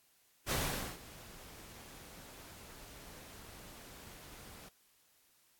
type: noise with ADSR envelope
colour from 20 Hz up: pink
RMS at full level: -33 dBFS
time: 0.46-4.69 s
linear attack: 51 ms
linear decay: 460 ms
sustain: -20 dB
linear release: 8 ms
effects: white hiss -70 dBFS RMS until 5.59 s + AAC 64 kbps